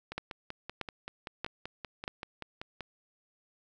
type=two click trains; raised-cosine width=0.3 ms; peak=-23 / -18 dBFS; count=15 / 4; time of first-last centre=0.12-2.807 / 0.18-2.079 s; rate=5.21 / 1.58 Hz; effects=none